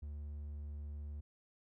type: tone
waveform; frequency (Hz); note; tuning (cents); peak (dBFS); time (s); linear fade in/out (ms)
triangle; 73.42; D2; 0; -40; 0.02-1.21; 10
effects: none